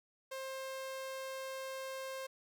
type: tone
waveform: sawtooth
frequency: 530 Hz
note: C5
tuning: 22 cents sharp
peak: -37 dBFS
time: 0.31-2.27 s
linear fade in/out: 10 ms
effects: none